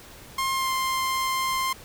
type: tone with pitch glide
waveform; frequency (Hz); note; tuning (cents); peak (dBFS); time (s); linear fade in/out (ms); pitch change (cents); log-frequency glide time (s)
sawtooth; 1064 to 1050.6; C6 to C6; +29 to +7; -20; 0.38-1.73; 5; -22; 0.54-0.69
effects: pink hiss -46 dBFS RMS until 1.84 s